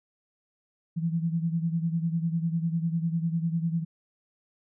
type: beating tone pair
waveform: sine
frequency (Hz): 164.3 / 174.3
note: E3 / F3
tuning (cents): -5 / -3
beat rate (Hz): 10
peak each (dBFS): -26 / -31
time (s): 0.96-3.85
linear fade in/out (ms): 20
effects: none